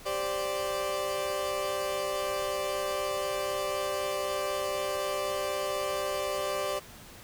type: chord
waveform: 30% pulse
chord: G suspended fourth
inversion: none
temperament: equal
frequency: 392 / 523.3 / 587.3 Hz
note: G4 / C5 / D5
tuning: 0 / 0 / 0 cents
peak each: -34 / -33 / -29 dBFS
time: 0.05-6.8 s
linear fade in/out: 20 ms
effects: pink hiss -49 dBFS RMS until 7.23 s